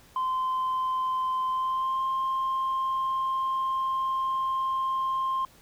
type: tone with pitch glide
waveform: sine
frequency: 1035 to 1056.1 Hz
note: C6 to C6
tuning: -19 to +16 cents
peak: -23 dBFS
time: 0.16-5.45 s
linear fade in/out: 2 ms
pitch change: +35 cents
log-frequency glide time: 1.49-2.04 s
effects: tanh soft clip ceiling -23 dBFS + pink hiss -56 dBFS RMS until 5.61 s